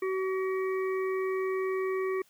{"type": "harmonic tone", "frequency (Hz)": 378.5, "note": "F#4", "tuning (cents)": 39, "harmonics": [1, 3, 5, 6], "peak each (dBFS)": [-28, -38, -42, -44], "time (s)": [0.02, 2.22], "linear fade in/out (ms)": 5, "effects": ["white hiss -64 dBFS RMS until 2.29 s"]}